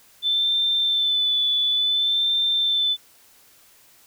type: tone with vibrato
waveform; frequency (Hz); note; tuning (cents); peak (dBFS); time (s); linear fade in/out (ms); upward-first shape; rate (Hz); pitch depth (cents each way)
sine; 3520; A7; 0; -18; 0.22-2.97; 50; sine; 0.57; 28
effects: white hiss -54 dBFS RMS until 4.06 s